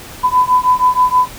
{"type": "beating tone pair", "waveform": "sine", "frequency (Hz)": [1000, 1006.3], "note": ["B5", "B5"], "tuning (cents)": [21, 32], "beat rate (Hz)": 6.3, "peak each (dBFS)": -12, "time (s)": [0.23, 1.28], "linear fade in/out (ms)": 20, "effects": ["pink hiss -33 dBFS RMS until 1.38 s"]}